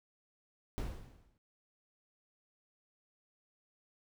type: noise with exponential decay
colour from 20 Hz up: brown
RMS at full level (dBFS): -35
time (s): 0.78-1.38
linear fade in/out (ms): 0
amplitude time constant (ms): 130
effects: none